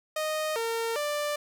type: tone with pitch steps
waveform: sawtooth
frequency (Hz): 620 / 457.7 / 590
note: D#5 / A#4 / D5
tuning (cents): -6 / -32 / +8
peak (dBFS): -24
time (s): 0.16-1.36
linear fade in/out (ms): 5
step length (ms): 400
effects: none